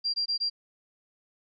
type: tone bursts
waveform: sine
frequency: 4752 Hz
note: D8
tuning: 20 cents sharp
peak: -25 dBFS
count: 4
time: 0.04-0.5 s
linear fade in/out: 20 ms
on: 100 ms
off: 20 ms
effects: none